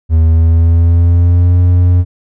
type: tone with pitch glide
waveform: triangle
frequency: 80.6 to 88.92 Hz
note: E2 to F2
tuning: -38 to +32 cents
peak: -3 dBFS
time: 0.09-2.05 s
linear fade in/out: 50 ms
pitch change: +170 cents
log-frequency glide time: 0.21-1.58 s
effects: none